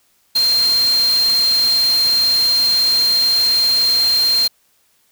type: tone in noise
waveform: sine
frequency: 4186 Hz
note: C8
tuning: in tune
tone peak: -12 dBFS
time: 0.35-4.48 s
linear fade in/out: 10 ms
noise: white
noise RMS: -26 dBFS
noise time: 0.35-4.48 s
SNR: +11 dB
effects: white hiss -59 dBFS RMS until 5.11 s